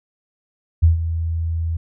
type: tone with ADSR envelope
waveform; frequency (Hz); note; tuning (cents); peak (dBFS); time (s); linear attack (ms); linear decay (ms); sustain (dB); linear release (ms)
sine; 82.41; E2; 0; -7; 0.82-1.77; 18; 130; -12; 7
effects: none

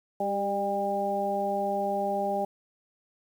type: harmonic tone with a mistuned harmonic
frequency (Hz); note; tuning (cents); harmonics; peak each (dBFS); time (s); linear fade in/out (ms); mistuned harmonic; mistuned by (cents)
200; G3; +35; 1 / 2 / 3 / 4; -35 / -34 / -30 / -29; 0.2-2.45; 5; 2; -26
effects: 9-bit

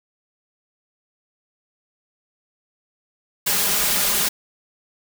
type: noise with comb filter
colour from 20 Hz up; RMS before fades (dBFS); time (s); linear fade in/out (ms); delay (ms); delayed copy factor
white; -20; 3.46-4.29; 10; 4.9; +0.75
effects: none

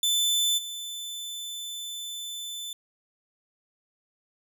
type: tone with level steps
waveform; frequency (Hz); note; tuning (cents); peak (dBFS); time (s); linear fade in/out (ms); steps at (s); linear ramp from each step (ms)
sawtooth; 3520; A7; 0; -19 / -31; 0.03-2.73; 2; 0.57; 20
effects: none

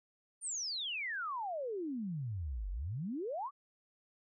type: exponential two-way sweep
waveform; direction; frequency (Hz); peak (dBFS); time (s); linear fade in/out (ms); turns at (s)
sine; down then up; 9350 to 44 to 1212; -36; 0.41-3.51; 50; 2.7
effects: none

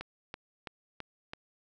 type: click train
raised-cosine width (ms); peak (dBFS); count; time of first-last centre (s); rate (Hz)
0.3; -23; 5; 0.01-1.335; 3.02
effects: none

